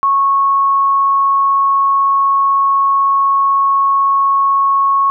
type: tone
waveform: sine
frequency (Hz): 1101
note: C#6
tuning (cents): -12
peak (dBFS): -9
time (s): 0.03-5.1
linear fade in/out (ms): 0
effects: none